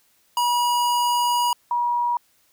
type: tone pair in turn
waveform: square / sine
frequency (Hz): 966 / 960.4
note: B5 / B5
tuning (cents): -39 / -49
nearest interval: unison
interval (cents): 10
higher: first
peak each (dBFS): -19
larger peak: neither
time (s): 0.37-1.53 / 1.71-2.17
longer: first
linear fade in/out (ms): 2
effects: white hiss -62 dBFS RMS until 2.52 s